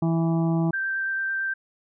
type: harmonic tone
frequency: 164.81 Hz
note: E3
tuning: in tune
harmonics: 1 / 2 / 4 / 5 / 6 / 7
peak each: -21 / -26 / -34 / -36 / -41 / -42 dBFS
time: 0.02-0.71 s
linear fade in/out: 5 ms
type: tone with vibrato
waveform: sine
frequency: 1568 Hz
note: G6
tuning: in tune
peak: -24 dBFS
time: 0.73-1.54 s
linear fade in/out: 10 ms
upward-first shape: sine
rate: 8.9 Hz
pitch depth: 8 cents each way
effects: none